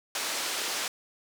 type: band-pass noise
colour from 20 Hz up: white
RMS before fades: -32 dBFS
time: 0.15-0.88 s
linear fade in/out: 2 ms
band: 340 to 6700 Hz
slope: 12 dB/octave
effects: none